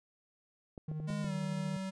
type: clicks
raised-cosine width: 2 ms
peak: -32 dBFS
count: 5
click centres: 0.778 / 0.915 / 1.001 / 1.103 / 1.245 s
type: tone with tremolo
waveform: triangle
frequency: 154.5 Hz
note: D#3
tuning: 12 cents flat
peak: -33 dBFS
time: 0.88-1.77 s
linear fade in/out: 5 ms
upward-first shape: sine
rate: 13 Hz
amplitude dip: 30%
type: tone with pitch glide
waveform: square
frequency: 205.6 to 190.73 Hz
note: G#3 to G3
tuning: -17 to -47 cents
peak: -37 dBFS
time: 1.07-1.91 s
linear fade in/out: 20 ms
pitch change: -130 cents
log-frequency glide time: 1.22-1.32 s
effects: resampled to 22050 Hz